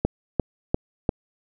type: click train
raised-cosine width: 2 ms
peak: -6 dBFS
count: 4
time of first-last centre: 0.05-1.092 s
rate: 2.88 Hz
effects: none